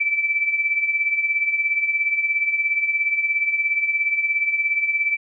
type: tone with tremolo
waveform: sine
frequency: 2322 Hz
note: D7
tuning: 20 cents flat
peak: -15 dBFS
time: 0-5.17 s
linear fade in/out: 10 ms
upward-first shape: triangle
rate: 17 Hz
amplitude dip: 70%
effects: none